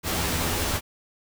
pink noise with comb filter, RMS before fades -26 dBFS, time 0.03-0.81 s, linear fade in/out 50 ms, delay 12 ms, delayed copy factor +0.65, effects none

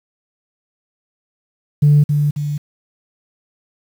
sine tone with echo, 146.83 Hz, D3, in tune, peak -6 dBFS, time 1.82-2.04 s, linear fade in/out 10 ms, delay 270 ms, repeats 2, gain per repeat -6 dB, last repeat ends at 2.58 s, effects tanh soft clip ceiling -4 dBFS + 7-bit

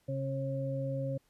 harmonic tone, 135.4 Hz, C#3, 40 cents flat, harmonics 1 / 2 / 4, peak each -34 / -41 / -36 dBFS, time 0.08-1.18 s, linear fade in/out 10 ms, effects pink hiss -72 dBFS RMS until 1.29 s + resampled to 32000 Hz

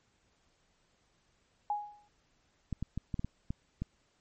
sine tone with exponential decay, 830 Hz, G#5, 1 cent flat, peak -27 dBFS, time 1.7-2.08 s, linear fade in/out 2 ms, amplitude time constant 81 ms
clicks, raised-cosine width 5 ms, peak -22 dBFS, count 8, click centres 2.727 / 2.826 / 2.976 / 3.142 / 3.194 / 3.246 / 3.505 / 3.82 s
effects pink hiss -72 dBFS RMS until 4.2 s + MP3 32 kbps

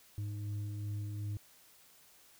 sine tone with frequency modulation, 103.83 Hz, G#2, in tune, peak -36 dBFS, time 0.18-1.37 s, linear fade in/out 0 ms, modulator 205 Hz, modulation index 0.36, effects white hiss -62 dBFS RMS until 2.39 s

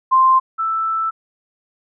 sine tone pair in turn, 1046.5 / 1322 Hz, C6 / E6, 0 / +5 cents, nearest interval major third, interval 405 cents, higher second, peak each -9 / -17 dBFS, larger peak first, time 0.11-0.4 / 0.58-1.11 s, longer second, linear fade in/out 20 ms, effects none

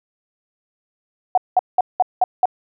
sine tone bursts, 738 Hz, F#5, 5 cents flat, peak -10 dBFS, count 6, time 1.35-2.456 s, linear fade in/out 2 ms, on 26 ms, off 190 ms, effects none

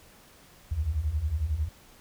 sine beating tone pair, 69.3 / 80.3 Hz, C#2 / E2, 0 / -45 cents, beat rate 11 Hz, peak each -31 / -27 dBFS, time 0.71-1.69 s, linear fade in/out 10 ms, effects pink hiss -55 dBFS RMS until 2 s

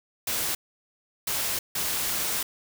white noise bursts at uneven times, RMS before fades -28 dBFS, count 3, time 0.27-0.55 / 1.27-1.59 / 1.75-2.43 s, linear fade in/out 5 ms, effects none

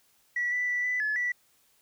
sine tone with pitch steps, 1943 / 1978 / 1966 / 1990 / 1715 / 1959 Hz, B6 / B6 / B6 / B6 / A6 / B6, -29 / +2 / -8 / +13 / -45 / -15 cents, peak -25 dBFS, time 0.36-1.32 s, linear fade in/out 5 ms, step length 160 ms, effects tanh soft clip ceiling -21 dBFS + white hiss -66 dBFS RMS until 1.81 s

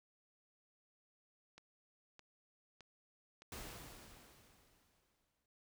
click train, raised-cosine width 0.2 ms, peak -39 dBFS, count 4, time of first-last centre 1.58-3.42 s, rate 1.63 Hz
pink noise with exponential decay, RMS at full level -47 dBFS, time 3.52-5.46 s, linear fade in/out 2 ms, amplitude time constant 420 ms
effects none

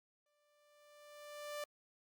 sawtooth tone with exponential growth, 590 Hz, D5, 8 cents sharp, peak -36 dBFS, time 0.26-1.64 s, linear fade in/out 2 ms, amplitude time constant 300 ms, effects Opus 48 kbps

